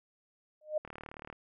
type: tone with exponential growth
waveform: sine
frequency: 612 Hz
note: D#5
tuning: 29 cents flat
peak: -25 dBFS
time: 0.61-0.78 s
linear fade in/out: 5 ms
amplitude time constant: 36 ms
type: click train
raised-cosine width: 0.5 ms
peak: -29 dBFS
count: 19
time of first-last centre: 0.85-1.327 s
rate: 37.7 Hz
effects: none